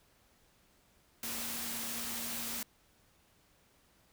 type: tone in noise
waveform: sine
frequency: 233.1 Hz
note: A#3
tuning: in tune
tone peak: -48 dBFS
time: 1.23-2.63 s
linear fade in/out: 2 ms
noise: white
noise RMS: -39 dBFS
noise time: 1.23-2.63 s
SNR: -12 dB
effects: pink hiss -68 dBFS RMS until 4.12 s